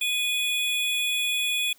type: tone pair together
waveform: square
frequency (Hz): 2474 / 3389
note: D#7 / G#7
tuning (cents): -10 / +34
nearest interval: perfect fourth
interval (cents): 544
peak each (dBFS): -27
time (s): 0.01-1.73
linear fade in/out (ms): 5
effects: white hiss -58 dBFS RMS until 1.78 s